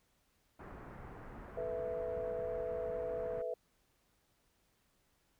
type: low-pass noise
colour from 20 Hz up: pink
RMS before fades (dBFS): -50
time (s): 0.59-3.42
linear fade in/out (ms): 5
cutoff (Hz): 1700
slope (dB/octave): 24
type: chord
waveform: sine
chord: A suspended second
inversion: none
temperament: just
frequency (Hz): 440 / 495 / 660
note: A4 / B4 / E5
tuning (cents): 0 / +4 / +2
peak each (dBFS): -43 / -39 / -40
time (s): 1.57-3.54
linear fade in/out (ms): 5
effects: pink hiss -75 dBFS RMS until 5.39 s